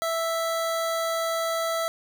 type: tone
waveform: 25% pulse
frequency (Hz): 659.3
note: E5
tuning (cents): 0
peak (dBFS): -21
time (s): 0.02-1.88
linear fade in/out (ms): 0
effects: none